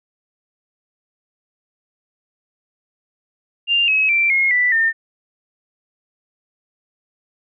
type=tone with pitch steps; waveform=sine; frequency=2794 / 2562 / 2349 / 2154 / 1975.7 / 1811.7 Hz; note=F7 / E7 / D7 / C7 / B6 / A#6; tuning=0 / -50 / 0 / +50 / 0 / -50 cents; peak=-13 dBFS; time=3.67-4.93 s; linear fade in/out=50 ms; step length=210 ms; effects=none

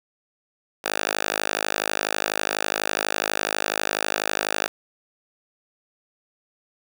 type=tone with high-pass filter; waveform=5% pulse; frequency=52.1 Hz; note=G#1; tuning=6 cents sharp; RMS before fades=-26 dBFS; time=0.84-4.68 s; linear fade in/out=5 ms; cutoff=780 Hz; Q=0.7; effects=none

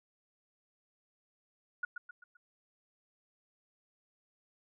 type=tone with echo; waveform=sine; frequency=1444 Hz; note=F#6; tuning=43 cents flat; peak=-31 dBFS; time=1.83-1.85 s; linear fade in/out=5 ms; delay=130 ms; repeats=4; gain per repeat=-7 dB; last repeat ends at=2.37 s; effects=none

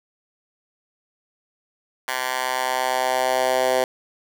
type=tone with high-pass filter sweep; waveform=10% pulse; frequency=128.6 Hz; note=C3; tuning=30 cents flat; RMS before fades=-22 dBFS; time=2.08-3.84 s; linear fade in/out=2 ms; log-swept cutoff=1200 to 530 Hz; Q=2; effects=none

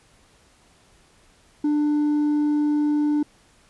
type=tone with hard clipping; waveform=triangle; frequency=296.7 Hz; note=D4; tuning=18 cents sharp; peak=-17 dBFS; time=1.64-3.23 s; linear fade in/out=5 ms; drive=1 dB; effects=pink hiss -57 dBFS RMS until 3.69 s + resampled to 24000 Hz

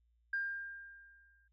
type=tone with exponential decay; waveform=sine; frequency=1600 Hz; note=G6; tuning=35 cents sharp; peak=-31 dBFS; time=0.33-1.48 s; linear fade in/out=5 ms; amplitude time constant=250 ms; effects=tanh soft clip ceiling -27 dBFS + added 58 Hz sine -70 dBFS peak until 1.52 s

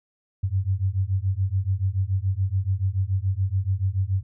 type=beating tone pair; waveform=sine; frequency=92.5 / 99.5 Hz; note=F#2 / G2; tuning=0 / +26 cents; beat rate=7 Hz; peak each=-24 dBFS; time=0.43-4.23 s; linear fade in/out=10 ms; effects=none

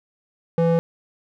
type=tone with band-pass filter; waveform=square; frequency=167 Hz; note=E3; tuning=23 cents sharp; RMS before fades=-18 dBFS; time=0.58-0.79 s; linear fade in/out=0 ms; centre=380 Hz; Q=3.3; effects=none

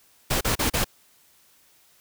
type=noise bursts; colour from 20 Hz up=pink; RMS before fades=-23 dBFS; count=4; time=0.3-0.845 s; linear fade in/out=10 ms; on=110 ms; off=35 ms; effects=white hiss -59 dBFS RMS until 2 s

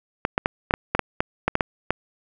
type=clicks; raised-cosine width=0.5 ms; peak=-4 dBFS; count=12; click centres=0.251 / 0.379 / 0.459 / 0.709 / 0.739 / 0.95 / 0.993 / 1.205 / 1.48 / 1.554 / 1.608 / 1.906 s; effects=none

